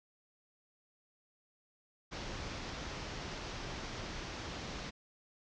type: low-pass noise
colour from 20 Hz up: pink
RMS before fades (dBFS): -43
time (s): 2.11-4.91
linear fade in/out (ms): 20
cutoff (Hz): 6300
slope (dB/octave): 48
effects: none